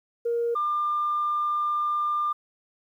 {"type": "tone pair in turn", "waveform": "sine", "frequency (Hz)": [470, 1197.4], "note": ["A#4", "D6"], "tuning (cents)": [14, 33], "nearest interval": "octave + major third", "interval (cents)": 1619, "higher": "second", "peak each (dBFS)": -22, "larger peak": "neither", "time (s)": [[0.25, 0.55], [0.55, 2.33]], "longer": "second", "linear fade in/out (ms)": 10, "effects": ["tanh soft clip ceiling -18 dBFS", "10-bit"]}